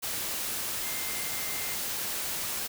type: tone in noise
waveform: sine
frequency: 2093 Hz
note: C7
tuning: in tune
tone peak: -42 dBFS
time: 0.83-1.76 s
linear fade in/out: 20 ms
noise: white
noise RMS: -33 dBFS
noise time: 0.02-2.68 s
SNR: -12 dB
effects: none